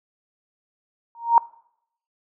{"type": "tone with exponential growth", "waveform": "sine", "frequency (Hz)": 932.3, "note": "A#5", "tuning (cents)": 0, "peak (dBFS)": -7, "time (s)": [1.15, 1.38], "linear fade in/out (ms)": 1, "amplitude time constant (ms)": 50, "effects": ["noise-tail reverb RT60 0.7 s tail -22 dB re dry"]}